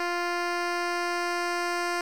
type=tone with low-pass filter sweep; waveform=10% pulse; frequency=349.2 Hz; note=F4; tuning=in tune; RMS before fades=-29 dBFS; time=0-2.01 s; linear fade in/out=2 ms; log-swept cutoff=5100 to 8100 Hz; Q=0.74; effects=8-bit